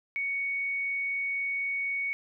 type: tone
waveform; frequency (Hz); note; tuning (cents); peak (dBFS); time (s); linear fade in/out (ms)
sine; 2229; C#7; +9; -28; 0.16-2.13; 0
effects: none